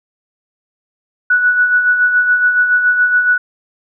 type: tone with tremolo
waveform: sine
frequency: 1475 Hz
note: F#6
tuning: 6 cents flat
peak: -7 dBFS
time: 1.3-3.38 s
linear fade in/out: 5 ms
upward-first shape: sine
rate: 7.1 Hz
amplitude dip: 50%
effects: none